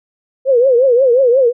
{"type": "tone with vibrato", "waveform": "sine", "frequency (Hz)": 506, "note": "B4", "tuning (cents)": 42, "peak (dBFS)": -7, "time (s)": [0.45, 1.53], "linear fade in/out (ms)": 50, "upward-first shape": "triangle", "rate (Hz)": 5.6, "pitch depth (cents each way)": 170, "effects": []}